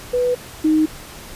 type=tone pair in turn; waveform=sine; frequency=493.9 / 311.1 Hz; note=B4 / D#4; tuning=0 / 0 cents; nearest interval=minor sixth; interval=800 cents; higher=first; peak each=-15 / -12 dBFS; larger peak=second; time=0.13-0.35 / 0.64-0.86 s; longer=neither; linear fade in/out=10 ms; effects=pink hiss -37 dBFS RMS until 1.35 s + resampled to 32000 Hz